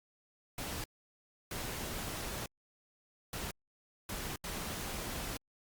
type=noise bursts at uneven times; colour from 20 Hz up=pink; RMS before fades=-40 dBFS; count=5; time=0.58-0.84 / 1.51-2.46 / 3.33-3.51 / 4.09-4.36 / 4.44-5.37 s; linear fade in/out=2 ms; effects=Opus 48 kbps